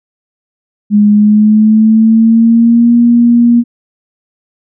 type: tone with pitch glide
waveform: sine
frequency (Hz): 207.7 to 237.2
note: G#3 to A#3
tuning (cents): 0 to +30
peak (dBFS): -3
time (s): 0.9-3.64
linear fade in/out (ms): 50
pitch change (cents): +230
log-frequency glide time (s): 1.11-2.94
effects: none